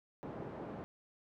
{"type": "band-pass noise", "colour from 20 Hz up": "pink", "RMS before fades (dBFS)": -45, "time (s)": [0.23, 0.84], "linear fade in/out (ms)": 0, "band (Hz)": [160, 790], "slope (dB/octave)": 12, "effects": []}